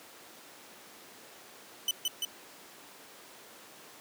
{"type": "tone with echo", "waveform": "sawtooth", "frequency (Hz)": 3001, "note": "F#7", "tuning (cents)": 24, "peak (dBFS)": -23, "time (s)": [1.88, 1.91], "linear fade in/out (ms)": 2, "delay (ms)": 170, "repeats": 2, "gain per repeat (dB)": -2, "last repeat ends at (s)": 2.25, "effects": ["pink hiss -51 dBFS RMS until 4 s", "high-pass 300 Hz 12 dB/octave"]}